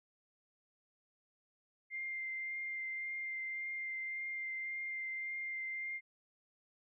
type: tone with vibrato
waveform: sine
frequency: 2099 Hz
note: C7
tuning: 5 cents sharp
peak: -38 dBFS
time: 1.9-6.01 s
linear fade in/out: 50 ms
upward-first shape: triangle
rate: 1.8 Hz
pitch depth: 13 cents each way
effects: none